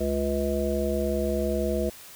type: harmonic tone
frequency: 70.4 Hz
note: C#2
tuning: 27 cents sharp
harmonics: 1 / 3 / 5 / 7 / 9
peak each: -30 / -30 / -30 / -30 / -30 dBFS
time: 0-1.9 s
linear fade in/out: 10 ms
effects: white hiss -46 dBFS RMS until 2.15 s